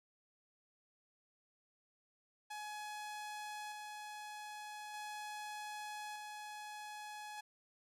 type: tone with tremolo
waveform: sawtooth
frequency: 843 Hz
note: G#5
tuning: 26 cents sharp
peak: -40 dBFS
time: 2.5-7.41 s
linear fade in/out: 10 ms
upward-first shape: square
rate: 0.41 Hz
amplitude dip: 25%
effects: low-pass 12000 Hz 12 dB/octave